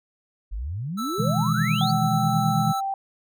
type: exponential sweep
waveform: sine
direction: up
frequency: 43.65 to 4768 Hz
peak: -27 dBFS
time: 0.51-1.92 s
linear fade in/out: 20 ms
type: tone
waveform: square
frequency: 1318.5 Hz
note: E6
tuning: in tune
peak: -29 dBFS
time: 0.97-2.81 s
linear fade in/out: 20 ms
type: chord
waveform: sine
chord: E major seventh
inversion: second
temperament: equal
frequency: 123.47 / 155.56 / 164.81 / 207.7 Hz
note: B2 / D#3 / E3 / G#3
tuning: 0 / 0 / 0 / 0 cents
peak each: -26 dBFS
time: 1.18-2.73 s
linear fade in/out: 20 ms
type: tone with pitch glide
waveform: sine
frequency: 763 to 781.7 Hz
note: G5 to G5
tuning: -47 to -5 cents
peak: -24 dBFS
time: 1.81-2.94 s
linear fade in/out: 2 ms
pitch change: +42 cents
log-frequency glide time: 2.01-2.32 s
effects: none